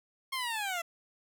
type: linear sweep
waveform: 15% pulse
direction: down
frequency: 1081 to 659.3 Hz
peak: -26 dBFS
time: 0.32-0.82 s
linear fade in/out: 10 ms
effects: none